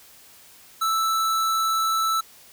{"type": "tone", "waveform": "square", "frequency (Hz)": 1318.5, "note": "E6", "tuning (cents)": 0, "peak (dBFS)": -21, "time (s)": [0.81, 2.21], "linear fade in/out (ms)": 10, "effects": ["white hiss -50 dBFS RMS until 2.52 s"]}